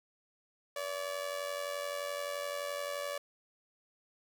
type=tone with amplitude modulation; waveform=sawtooth; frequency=574 Hz; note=D5; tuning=40 cents flat; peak=-29 dBFS; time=0.76-3.18 s; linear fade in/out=5 ms; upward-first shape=sine; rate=91.6 Hz; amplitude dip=65%; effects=none